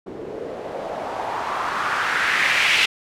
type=noise with low-pass filter sweep; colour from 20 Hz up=blue; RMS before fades=-23 dBFS; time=0.06-2.86 s; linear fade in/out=10 ms; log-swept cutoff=350 to 2700 Hz; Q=2.7; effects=none